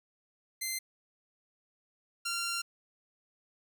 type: tone pair in turn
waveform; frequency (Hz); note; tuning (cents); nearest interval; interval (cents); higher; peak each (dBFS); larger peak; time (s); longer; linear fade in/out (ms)
10% pulse; 2075 / 1381.7; C7 / F6; -15 / -19; perfect fifth; 704; first; -24; neither; 0.61-0.79 / 2.25-2.62; second; 10
effects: none

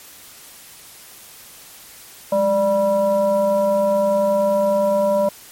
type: tone with frequency modulation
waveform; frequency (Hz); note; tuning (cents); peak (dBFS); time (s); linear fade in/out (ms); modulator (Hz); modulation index
sine; 590; D5; +8; -14; 2.32-5.29; 5; 385; 0.65
effects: white hiss -42 dBFS RMS until 5.51 s + MP3 64 kbps

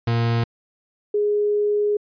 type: tone pair in turn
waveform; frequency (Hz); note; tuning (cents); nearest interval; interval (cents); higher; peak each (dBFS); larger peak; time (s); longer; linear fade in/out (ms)
40% pulse / sine; 116.54 / 415.3; A#2 / G#4; 0 / 0; octave + minor seventh; 2200; second; -17; neither; 0.07-0.44 / 1.14-1.97; second; 5
effects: resampled to 11025 Hz

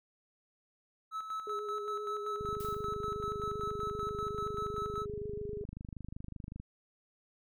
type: tone with tremolo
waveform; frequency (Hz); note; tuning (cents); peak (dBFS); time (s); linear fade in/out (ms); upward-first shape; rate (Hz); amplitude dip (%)
triangle; 1300; E6; -24; -33; 1.11-5.06; 50; square; 5.2; 55
type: tone with vibrato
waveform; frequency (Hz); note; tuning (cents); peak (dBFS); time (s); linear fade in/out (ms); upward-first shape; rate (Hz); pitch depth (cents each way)
sine; 415.3; G#4; 0; -38; 1.47-5.64; 2; sine; 7.7; 22
type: click train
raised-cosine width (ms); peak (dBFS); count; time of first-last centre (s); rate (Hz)
5; -31; 107; 2.41-6.6; 25.3
type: noise with exponential decay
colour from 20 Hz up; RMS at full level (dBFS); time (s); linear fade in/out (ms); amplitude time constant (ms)
blue; -46; 2.6-2.98; 2; 81
effects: none

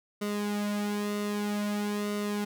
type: tone with flanger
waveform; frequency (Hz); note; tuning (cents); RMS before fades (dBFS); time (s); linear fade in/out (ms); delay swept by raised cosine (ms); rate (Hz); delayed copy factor
sawtooth; 206.7; G#3; -8; -31; 0.21-2.45; 10; 1.2 to 3.6; 0.52; -0.65
effects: none

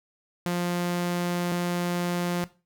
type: tone pair in turn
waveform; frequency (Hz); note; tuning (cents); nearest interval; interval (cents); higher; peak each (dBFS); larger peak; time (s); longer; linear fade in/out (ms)
sawtooth; 175.6 / 175.6; F3 / F3; +10 / +10; unison; 0; neither; -21; neither; 0.46-1.52 / 1.52-2.44; first; 0
effects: noise-tail reverb RT60 0.3 s tail -17 dB re dry

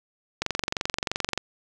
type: click train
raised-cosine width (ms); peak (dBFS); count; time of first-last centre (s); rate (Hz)
0.2; -8; 23; 0.42-1.377; 23
effects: none

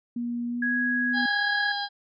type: tone with pitch glide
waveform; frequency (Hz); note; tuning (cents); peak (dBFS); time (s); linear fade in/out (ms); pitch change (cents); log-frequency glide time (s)
sine; 238.7 to 246.8; A#3 to B3; +41 to -1; -27; 0.16-1.26; 5; +58; 0.47-0.78
type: tone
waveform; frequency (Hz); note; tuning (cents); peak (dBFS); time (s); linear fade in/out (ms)
sine; 1661.2; G#6; 0; -24; 0.62-1.72; 5
type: harmonic tone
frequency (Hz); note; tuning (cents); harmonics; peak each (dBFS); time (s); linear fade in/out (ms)
812; G#5; -39; 1 / 2 / 4 / 5 / 6; -31 / -33 / -36 / -35 / -37; 1.13-1.89; 50
effects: none

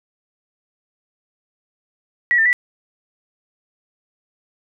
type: tone with pitch steps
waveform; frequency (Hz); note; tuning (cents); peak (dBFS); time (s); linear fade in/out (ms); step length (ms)
sine; 1928 / 1798 / 1962; B6 / A6 / B6; -42 / +37 / -12; -12; 2.31-2.529; 0; 73
effects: none

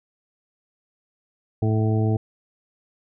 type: harmonic tone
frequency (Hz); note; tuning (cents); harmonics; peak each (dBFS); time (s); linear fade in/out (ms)
109.3; A2; -11; 1 / 2 / 3 / 4 / 6 / 7; -19 / -27 / -28 / -29 / -35 / -35; 1.62-2.17; 5
effects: none

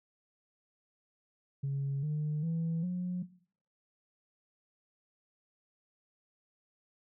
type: tone with pitch steps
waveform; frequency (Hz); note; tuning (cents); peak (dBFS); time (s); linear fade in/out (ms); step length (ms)
sine; 138.59 / 151.13 / 164.81 / 179.73; C#3 / D3 / E3 / F3; 0 / +50 / 0 / +50; -29; 1.63-3.23; 10; 400
effects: noise-tail reverb RT60 0.5 s tail -17 dB re dry + tanh soft clip ceiling -28 dBFS

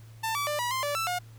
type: tone with pitch steps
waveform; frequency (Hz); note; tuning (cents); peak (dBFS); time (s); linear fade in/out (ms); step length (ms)
sawtooth; 892 / 1152 / 593 / 969 / 1046 / 580 / 1328 / 717; A5 / D6 / D5 / B5 / C6 / D5 / E6 / F5; +23 / -34 / +17 / -33 / -1 / -22 / +12 / +45; -24; 0.23-1.19; 10; 120
effects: added 112 Hz sine -46 dBFS peak until 1.38 s + pink hiss -59 dBFS RMS until 1.38 s

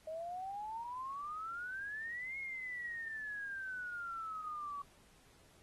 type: exponential two-way sweep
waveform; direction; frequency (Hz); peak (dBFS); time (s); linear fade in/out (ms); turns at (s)
sine; up then down; 622.3 to 2175 to 1128; -40; 0.07-4.82; 5; 2.38
effects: pink hiss -66 dBFS RMS until 5.62 s + AAC 32 kbps

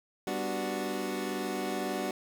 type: chord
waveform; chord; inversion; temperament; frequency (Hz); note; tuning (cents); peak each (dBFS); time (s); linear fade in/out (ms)
25% pulse; G major seventh; none; equal; 196 / 246.9 / 293.7 / 370; G3 / B3 / D4 / F#4; 0 / 0 / 0 / 0; -34 / -35 / -34 / -32; 0.27-2.11; 2
effects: none

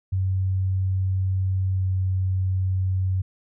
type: tone with pitch glide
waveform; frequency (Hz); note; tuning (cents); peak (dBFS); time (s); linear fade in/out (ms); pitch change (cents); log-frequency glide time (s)
sine; 94.5 to 93.79; F#2 to F#2; +37 to +24; -20; 0.12-3.22; 10; -13; 1.73-1.85
effects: none

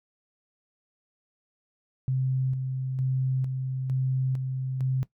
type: tone with tremolo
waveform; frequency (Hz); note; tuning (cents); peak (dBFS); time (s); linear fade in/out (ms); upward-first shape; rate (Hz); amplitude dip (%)
sine; 130.81; C3; 0; -23; 2.08-5.03; 0; square; 1.1; 40
effects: noise-tail reverb RT60 0.1 s tail -17 dB re dry

